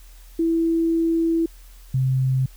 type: tone pair in turn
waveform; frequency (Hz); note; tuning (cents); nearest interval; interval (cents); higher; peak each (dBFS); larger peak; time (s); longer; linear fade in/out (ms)
sine; 330 / 130.96; E4 / C3; +2 / +2; octave + major third; 1600; first; -17; neither; 0.39-1.46 / 1.94-2.46; first; 5
effects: added 41 Hz sine -42 dBFS peak until 2.56 s + white hiss -53 dBFS RMS until 2.56 s